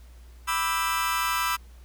sawtooth chord, E minor seventh, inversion second, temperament just, 988.9 / 1186.7 / 1318.5 / 1582.2 Hz, B5 / D6 / E6 / G6, +2 / +18 / 0 / +16 cents, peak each -25 / -27 / -24 / -30 dBFS, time 0.47-1.57 s, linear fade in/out 20 ms, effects added 60 Hz sine -45 dBFS peak until 1.84 s + pink hiss -59 dBFS RMS until 1.84 s

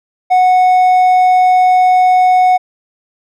sine tone with hard clipping, 736 Hz, F#5, 9 cents flat, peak -7 dBFS, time 0.3-2.58 s, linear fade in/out 20 ms, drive 3 dB, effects none

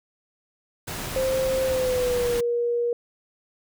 pink noise, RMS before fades -32 dBFS, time 0.87-2.41 s, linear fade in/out 10 ms
sine tone with pitch glide, 525 to 475.9 Hz, C5 to A#4, +6 to +36 cents, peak -21 dBFS, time 1.16-2.93 s, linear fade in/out 2 ms, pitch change -170 cents, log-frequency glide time 1.64-2.38 s
effects none

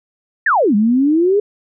sine exponential two-way sweep, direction down then up, 1900 to 200 to 423.8 Hz, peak -10 dBFS, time 0.46-1.4 s, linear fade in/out 5 ms, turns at 0.75 s, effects none

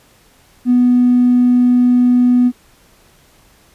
triangle tone with tanh clipping, 246.6 Hz, B3, 2 cents flat, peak -7 dBFS, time 0.65-2.52 s, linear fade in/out 50 ms, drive 1 dB, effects pink hiss -50 dBFS RMS until 3.74 s + resampled to 32000 Hz

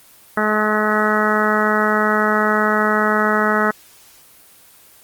harmonic tone, 213.1 Hz, G#3, 45 cents sharp, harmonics 1 / 2 / 3 / 4 / 5 / 6 / 7 / 8 / 9, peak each -21 / -22 / -23 / -25 / -26 / -20 / -22 / -26 / -25 dBFS, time 0.37-3.71 s, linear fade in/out 5 ms, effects white hiss -47 dBFS RMS until 5.03 s + Opus 24 kbps

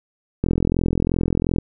click train, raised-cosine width 3 ms, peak -6 dBFS, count 50, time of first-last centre 0.44-1.585 s, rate 42.8 Hz, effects none

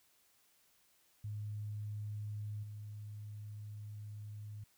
sine tone with level steps, 105 Hz, G#2, 19 cents sharp, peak -39 / -44 dBFS, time 1.24-4.64 s, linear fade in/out 5 ms, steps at 2.63 s, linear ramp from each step 5 ms, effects white hiss -71 dBFS RMS until 4.77 s

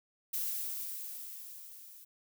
violet noise with level ramp, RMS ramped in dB -34 to -54 dBFS, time 0.33-2.05 s, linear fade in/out 10 ms, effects none

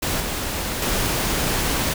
pink noise with level steps, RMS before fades -23 / -26 / -22 dBFS, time 0.02-1.94 s, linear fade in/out 10 ms, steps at 0.2 / 0.82 s, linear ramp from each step 2 ms, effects none

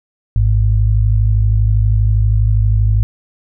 sine tone pair together, 53.2 / 105.7 Hz, G#1 / G#2, +42 / +31 cents, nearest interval octave, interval 1189 cents, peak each -12 dBFS, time 0.36-3.03 s, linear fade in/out 0 ms, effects none

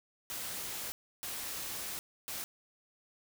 white noise bursts at uneven times, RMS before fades -40 dBFS, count 3, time 0.3-0.92 / 1.23-1.99 / 2.28-2.44 s, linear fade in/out 0 ms, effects none

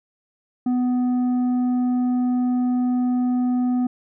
sine tone with tanh clipping, 248.8 Hz, B3, 13 cents sharp, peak -19 dBFS, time 0.66-3.87 s, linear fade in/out 5 ms, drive 6 dB, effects none

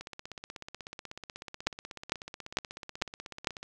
two click trains, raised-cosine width 0.2 ms, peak -24 / -9 dBFS, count 60 / 5, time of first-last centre 0.01-3.63 / 1.67-3.472 s, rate 16.3 / 2.22 Hz, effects none

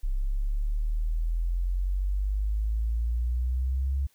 sine exponential sweep, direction up, 32.7 to 69.2 Hz, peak -24 dBFS, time 0.03-4.07 s, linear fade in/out 10 ms, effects white hiss -66 dBFS RMS until 4.14 s

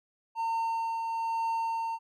triangle tone with tremolo, 910 Hz, A#5, 42 cents flat, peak -25 dBFS, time 0.35-1.99 s, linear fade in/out 50 ms, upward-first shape triangle, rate 1.1 Hz, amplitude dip 35%, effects none

